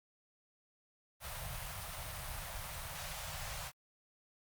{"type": "band-stop noise", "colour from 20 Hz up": "pink", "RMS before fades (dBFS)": -43, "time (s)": [1.2, 3.72], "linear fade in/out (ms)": 50, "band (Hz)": [160, 560], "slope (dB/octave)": 48, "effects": ["Opus 32 kbps"]}